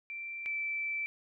sine tone pair in turn, 2349 / 2327 Hz, D7 / D7, 0 / -17 cents, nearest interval unison, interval 17 cents, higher first, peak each -38 / -32 dBFS, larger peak second, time 0.1-0.46 / 0.46-1.06 s, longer second, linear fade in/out 0 ms, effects none

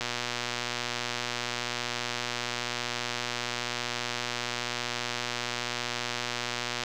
click train, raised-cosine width 0.2 ms, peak -13 dBFS, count 827, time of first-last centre 0.01-6.836 s, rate 121 Hz, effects none

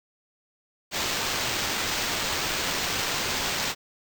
white noise with sample-and-hold, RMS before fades -28 dBFS, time 0.91-3.75 s, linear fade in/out 50 ms, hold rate 11025 Hz, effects none

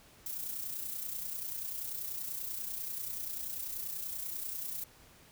violet noise with amplitude modulation, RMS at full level -37 dBFS, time 0.26-4.84 s, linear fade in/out 2 ms, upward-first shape sine, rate 30.3 Hz, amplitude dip 50%, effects pink hiss -59 dBFS RMS until 5.31 s

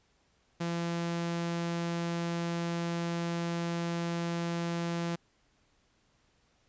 sawtooth tone, 170 Hz, F3, 46 cents flat, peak -27 dBFS, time 0.6-5.16 s, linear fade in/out 10 ms, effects pink hiss -70 dBFS RMS until 6.68 s + resampled to 16000 Hz

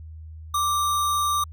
sine tone with sample-and-hold, 1174.7 Hz, D6, in tune, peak -20 dBFS, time 0.54-1.44 s, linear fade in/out 5 ms, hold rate 4900 Hz, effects added 79 Hz sine -37 dBFS peak until 1.52 s

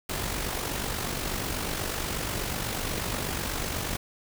pink noise with amplitude modulation, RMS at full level -29 dBFS, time 0.09-3.97 s, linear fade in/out 5 ms, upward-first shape sine, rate 48.2 Hz, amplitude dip 50%, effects none

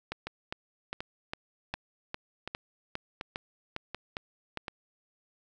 two click trains, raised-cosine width 0.3 ms, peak -18 / -20 dBFS, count 12 / 7, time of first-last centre 0.12-4.573 / 0.27-4.682 s, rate 2.47 / 1.36 Hz, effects none

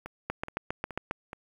two click trains, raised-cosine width 0.5 ms, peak -24 / -15 dBFS, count 4 / 7, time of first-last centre 0.06-1.331 / 0.3-1.111 s, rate 2.36 / 7.4 Hz, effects 8-bit

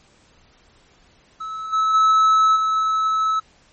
triangle tone with level steps, 1300 Hz, E6, 24 cents flat, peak -25 / -14 / -10 / -15 dBFS, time 1.4-3.4 s, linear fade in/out 10 ms, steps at 1.72 / 1.93 / 2.55 s, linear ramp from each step 20 ms, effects pink hiss -55 dBFS RMS until 3.72 s + MP3 32 kbps

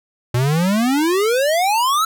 square exponential sweep, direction up, 117.9 to 1344 Hz, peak -15 dBFS, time 0.34-2.05 s, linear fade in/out 5 ms, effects none

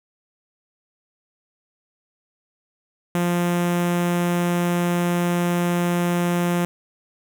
sawtooth tone with notch filter, 174.61 Hz, F3, in tune, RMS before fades -21 dBFS, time 3.15-6.65 s, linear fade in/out 0 ms, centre 4500 Hz, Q 1.6, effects none

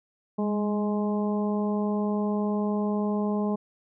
harmonic tone with a mistuned harmonic, 209.4 Hz, G#3, 15 cents sharp, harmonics 1 / 2 / 3 / 4 / 5, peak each -25 / -31 / -35 / -37 / -39 dBFS, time 0.38-3.56 s, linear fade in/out 10 ms, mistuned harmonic 1, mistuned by -29 cents, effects none

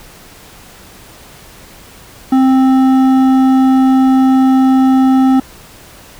sine tone with hard clipping, 262.8 Hz, C4, 8 cents sharp, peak -8 dBFS, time 2.32-5.4 s, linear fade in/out 5 ms, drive 9 dB, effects pink hiss -38 dBFS RMS until 6.19 s

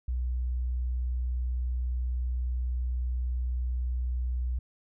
sine tone, 61.8 Hz, B1, 2 cents sharp, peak -27 dBFS, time 0.08-4.59 s, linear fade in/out 5 ms, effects none

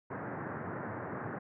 pink band-pass noise, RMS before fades -40 dBFS, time 0.1-1.39 s, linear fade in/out 10 ms, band 100 to 1800 Hz, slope 48 dB/octave, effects none

